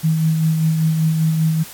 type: tone with tremolo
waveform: sine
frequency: 159.5 Hz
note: D#3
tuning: 43 cents sharp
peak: -12 dBFS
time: 0.03-1.64 s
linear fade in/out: 20 ms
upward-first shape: sine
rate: 5.1 Hz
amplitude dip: 35%
effects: white hiss -37 dBFS RMS until 1.73 s + AAC 64 kbps